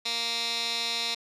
15% pulse tone with band-pass filter, 232.7 Hz, A#3, 3 cents flat, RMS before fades -30 dBFS, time 0.05-1.15 s, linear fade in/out 10 ms, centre 4100 Hz, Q 2.9, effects none

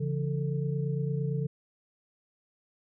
sine tone cluster, 140.3 / 169.1 / 443.4 Hz, C#3 / E3 / A4, +21 / +44 / +13 cents, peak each -29 / -33 / -37 dBFS, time 0-1.47 s, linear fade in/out 10 ms, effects none

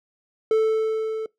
triangle tone with level ramp, 440 Hz, A4, in tune, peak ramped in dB -13 to -24 dBFS, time 0.51-1.26 s, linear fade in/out 2 ms, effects noise-tail reverb RT60 0.2 s tail -24 dB re dry

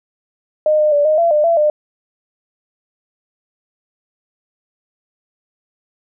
sine tone with pitch steps, 613 / 607 / 581 / 618 / 677 / 601 / 673 / 602 Hz, D#5 / D#5 / D5 / D#5 / E5 / D5 / E5 / D5, -26 / -43 / -19 / -12 / +46 / +40 / +36 / +43 cents, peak -10 dBFS, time 0.66-1.7 s, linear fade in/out 2 ms, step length 130 ms, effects none

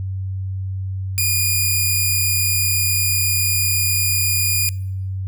5% pulse tone, 2438 Hz, D#7, 36 cents flat, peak -7 dBFS, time 1.18-4.69 s, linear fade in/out 0 ms, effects noise-tail reverb RT60 0.8 s tail -24 dB re dry + added 95 Hz sine -22 dBFS peak until 5.27 s

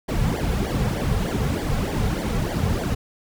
brown noise with flanger, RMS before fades -23 dBFS, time 0.08-2.95 s, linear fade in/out 10 ms, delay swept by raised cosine 0.75 to 3.35 ms, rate 3.3 Hz, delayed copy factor -0.9, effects none

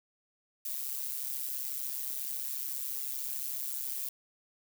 violet noise with amplitude modulation, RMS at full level -33 dBFS, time 0.65-4.09 s, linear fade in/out 5 ms, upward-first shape sine, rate 134 Hz, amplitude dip 80%, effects none

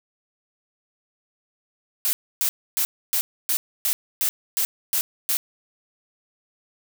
blue noise bursts, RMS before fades -22 dBFS, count 10, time 2.05-5.37 s, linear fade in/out 0 ms, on 80 ms, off 280 ms, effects none

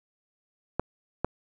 clicks, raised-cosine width 1 ms, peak -11 dBFS, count 2, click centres 0.796 / 1.246 s, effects none

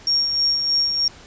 sine tone with tremolo, 5550 Hz, F8, 12 cents flat, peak -15 dBFS, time 0.07-1.08 s, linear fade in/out 2 ms, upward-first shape sine, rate 3.2 Hz, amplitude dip 45%, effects pink hiss -44 dBFS RMS until 1.26 s + resampled to 16000 Hz

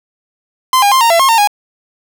45% pulse tone with pitch steps, 1035 / 810 / 1051 / 925 / 673 / 1074 / 912 / 824 Hz, C6 / G#5 / C6 / A#5 / E5 / C6 / A#5 / G#5, -19 / -43 / +7 / -14 / +36 / +45 / -38 / -14 cents, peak -7 dBFS, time 0.73-1.474 s, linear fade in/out 2 ms, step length 93 ms, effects none

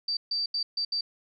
sine tone bursts at uneven times, 4648 Hz, D8, 19 cents flat, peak -26 dBFS, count 5, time 0.08-0.17 / 0.31-0.46 / 0.54-0.63 / 0.77-0.85 / 0.92-1.01 s, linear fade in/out 5 ms, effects none

